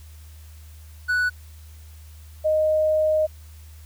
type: tone pair in turn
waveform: triangle / sine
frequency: 1480 / 620.5 Hz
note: F#6 / D#5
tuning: 0 / -5 cents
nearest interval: octave + minor third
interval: 1505 cents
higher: first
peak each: -17 dBFS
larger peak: neither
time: 1.08-1.3 / 2.44-3.27 s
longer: second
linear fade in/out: 20 ms
effects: added 77 Hz sine -41 dBFS peak until 3.85 s + white hiss -54 dBFS RMS until 3.85 s